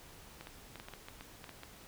clicks, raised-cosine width 0.3 ms, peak -30 dBFS, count 11, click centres 0.41 / 0.471 / 0.757 / 0.799 / 0.885 / 0.937 / 1.085 / 1.209 / 1.442 / 1.493 / 1.634 s, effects pink hiss -55 dBFS RMS until 1.87 s

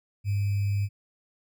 sine tone with sample-and-hold, 100.8 Hz, G2, 49 cents sharp, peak -23 dBFS, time 0.24-0.89 s, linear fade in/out 50 ms, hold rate 2450 Hz, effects none

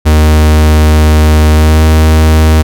45% pulse tone with pitch glide, 77 to 78.48 Hz, D#2 to D#2, -17 to +15 cents, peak -3 dBFS, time 0.05-2.63 s, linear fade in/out 20 ms, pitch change +32 cents, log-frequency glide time 1.53-1.83 s, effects none

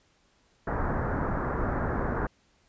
pink low-pass noise, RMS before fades -29 dBFS, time 0.67-2.27 s, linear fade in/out 5 ms, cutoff 1700 Hz, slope 48 dB/octave, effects pink hiss -66 dBFS RMS until 2.68 s + resampled to 16000 Hz

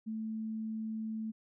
sine tone, 220 Hz, A3, in tune, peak -35 dBFS, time 0.06-1.32 s, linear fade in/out 20 ms, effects none

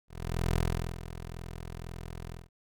15% pulse tone with ADSR envelope, 42 Hz, E1, 33 cents sharp, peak -19 dBFS, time 0.08-2.49 s, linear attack 470 ms, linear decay 420 ms, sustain -14 dB, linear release 170 ms, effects none

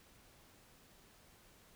silence, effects pink hiss -64 dBFS RMS until 1.75 s

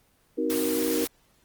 sine chord, C half-diminished seventh, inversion none, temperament just, 261.6 / 314 / 376.7 / 470.9 Hz, C4 / Eb4 / Gb4 / Bb4, 0 / +16 / +31 / +18 cents, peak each -31 / -28 / -32 / -28 dBFS, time 0.37-1.06 s, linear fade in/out 20 ms
white noise, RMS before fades -32 dBFS, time 0.5-1.07 s, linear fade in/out 0 ms
effects pink hiss -64 dBFS RMS until 1.44 s + Opus 24 kbps

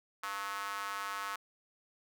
square tone with high-pass filter, 99.5 Hz, G2, 26 cents sharp, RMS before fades -39 dBFS, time 0.23-1.36 s, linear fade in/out 5 ms, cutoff 1200 Hz, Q 3.5, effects none

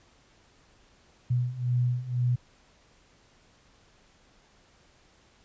sine beating tone pair, 122.1 / 124.1 Hz, B2 / B2, -19 / +9 cents, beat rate 2 Hz, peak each -29 / -26 dBFS, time 1.3-2.36 s, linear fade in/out 10 ms, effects pink hiss -61 dBFS RMS until 5.44 s + resampled to 16000 Hz

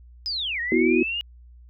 sine linear two-way sweep, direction down then up, 5120 to 1839 to 2900 Hz, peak -25 dBFS, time 0.26-1.21 s, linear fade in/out 0 ms, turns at 0.6 s
sine chord, B suspended fourth, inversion none, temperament equal, 246.9 / 329.6 / 370 Hz, B3 / E4 / F#4, 0 / 0 / 0 cents, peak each -22 / -21 / -21 dBFS, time 0.72-1.03 s, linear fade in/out 2 ms
effects added 60 Hz sine -45 dBFS peak until 1.69 s

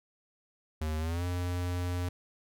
square tone with pitch glide, 77.9 to 88.97 Hz, D#2 to F2, +3 to +33 cents, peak -31 dBFS, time 0.81-2.09 s, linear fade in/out 5 ms, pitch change +230 cents, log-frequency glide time 0.98-1.24 s, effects none

